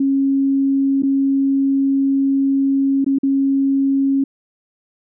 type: tone with dropouts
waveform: sine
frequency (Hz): 273.2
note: C#4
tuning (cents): -25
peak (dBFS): -13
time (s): 0-4.24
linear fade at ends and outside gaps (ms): 5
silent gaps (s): 1.023-1.032 / 3.045-3.063 / 3.186-3.232
effects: none